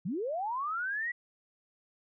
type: linear sweep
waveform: sine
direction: up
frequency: 146.83 to 1966 Hz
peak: -31 dBFS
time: 0.05-1.12 s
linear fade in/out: 10 ms
effects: none